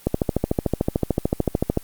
click train, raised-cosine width 2 ms, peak -5 dBFS, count 24, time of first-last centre 0.07-1.774 s, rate 13.5 Hz, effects white hiss -48 dBFS RMS until 1.83 s + Opus 24 kbps

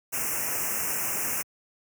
white band-stop noise, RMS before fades -29 dBFS, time 0.12-1.43 s, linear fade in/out 20 ms, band 2800 to 5400 Hz, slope 96 dB/octave, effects high-pass 80 Hz 12 dB/octave

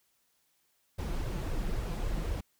brown noise with flanger, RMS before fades -33 dBFS, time 0.98-2.41 s, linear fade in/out 10 ms, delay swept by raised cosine 1.8 to 6 ms, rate 3.7 Hz, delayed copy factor +0.65, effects white hiss -73 dBFS RMS until 2.59 s

